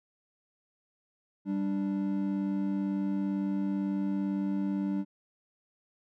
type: tone pair together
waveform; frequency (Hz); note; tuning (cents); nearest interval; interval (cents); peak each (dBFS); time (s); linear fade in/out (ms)
triangle; 195.78 / 293.7; G3 / D4; -2 / 0; perfect fifth; 702; -28 / -30; 1.45-5.05; 50
effects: none